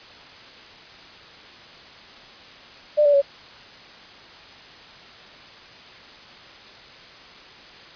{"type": "tone with pitch steps", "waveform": "sine", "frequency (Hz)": [597, 578.3, 560.2], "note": ["D5", "D5", "C#5"], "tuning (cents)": [28, -27, 18], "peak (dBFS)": -13, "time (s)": [2.97, 3.219], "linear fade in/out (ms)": 20, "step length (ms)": 83, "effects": ["white hiss -44 dBFS RMS until 7.95 s", "resampled to 11025 Hz"]}